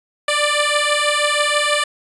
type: beating tone pair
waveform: 10% pulse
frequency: 587 / 593.2 Hz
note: D5 / D5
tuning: -1 / +17 cents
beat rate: 6.2 Hz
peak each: -10 dBFS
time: 0.28-1.84 s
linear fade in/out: 5 ms
effects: resampled to 24000 Hz